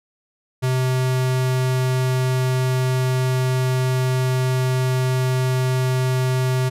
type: tone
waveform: square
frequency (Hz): 128.8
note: C3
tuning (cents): -27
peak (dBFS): -18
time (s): 0.62-6.7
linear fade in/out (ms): 20
effects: resampled to 32000 Hz